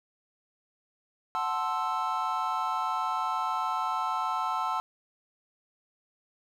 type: chord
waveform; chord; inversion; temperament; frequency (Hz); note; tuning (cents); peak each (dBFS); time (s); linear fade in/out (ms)
triangle; F# half-diminished seventh; none; equal; 740 / 880 / 1046.5 / 1318.5; F#5 / A5 / C6 / E6; 0 / 0 / 0 / 0; -33 / -31 / -31 / -30; 1.35-4.8; 0
effects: none